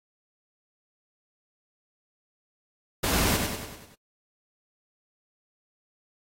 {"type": "noise with echo", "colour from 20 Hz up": "pink", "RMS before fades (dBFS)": -25, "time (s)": [3.03, 3.37], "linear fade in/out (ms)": 10, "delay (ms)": 97, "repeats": 6, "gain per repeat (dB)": -5, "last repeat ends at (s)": 3.952, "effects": ["AAC 48 kbps"]}